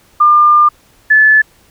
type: tone pair in turn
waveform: sine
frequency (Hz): 1200 / 1732.8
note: D6 / A6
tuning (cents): +37 / -27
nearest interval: tritone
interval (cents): 636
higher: second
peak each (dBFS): -4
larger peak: neither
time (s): 0.2-0.69 / 1.1-1.42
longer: first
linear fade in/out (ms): 10
effects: pink hiss -49 dBFS RMS until 1.7 s